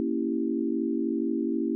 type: chord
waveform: sine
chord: A# diminished seventh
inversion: none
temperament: equal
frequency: 233.1 / 277.2 / 329.6 / 392 Hz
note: A#3 / C#4 / E4 / G4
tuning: 0 / 0 / 0 / 0 cents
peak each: -30 / -30 / -29 / -34 dBFS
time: 0-1.75 s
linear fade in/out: 0 ms
effects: none